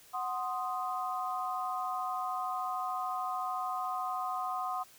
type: chord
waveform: sine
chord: C diminished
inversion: second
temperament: equal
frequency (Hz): 740 / 1046.5 / 1244.5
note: Gb5 / C6 / Eb6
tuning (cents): 0 / 0 / 0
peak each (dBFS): -36 / -37 / -37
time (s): 0.13-4.84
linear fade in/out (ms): 20
effects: white hiss -58 dBFS RMS until 4.98 s